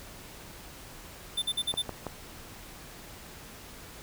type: tone bursts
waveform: square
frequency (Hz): 3552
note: A7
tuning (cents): +16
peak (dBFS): -27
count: 5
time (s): 1.37-1.822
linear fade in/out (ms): 10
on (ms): 52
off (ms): 48
type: clicks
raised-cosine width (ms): 1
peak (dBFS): -20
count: 3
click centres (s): 1.74 / 1.893 / 2.067
effects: pink hiss -47 dBFS RMS until 4.02 s